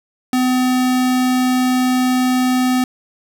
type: tone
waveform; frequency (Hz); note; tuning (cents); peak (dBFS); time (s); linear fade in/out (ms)
square; 253.7; B3; +47; -14; 0.33-2.84; 2
effects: 7-bit